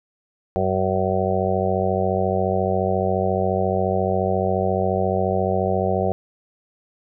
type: harmonic tone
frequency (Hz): 94.3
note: F#2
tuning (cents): +33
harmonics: 1 / 2 / 4 / 5 / 6 / 7 / 8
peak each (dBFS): -26 / -26 / -26 / -26 / -26 / -26 / -26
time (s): 0.56-6.12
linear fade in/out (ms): 0
effects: none